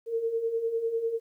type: beating tone pair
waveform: sine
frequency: 449.4 / 459.4 Hz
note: A4 / A#4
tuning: +37 / -25 cents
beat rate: 10 Hz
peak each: -34 / -27 dBFS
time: 0.06-1.2 s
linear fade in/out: 50 ms
effects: 11-bit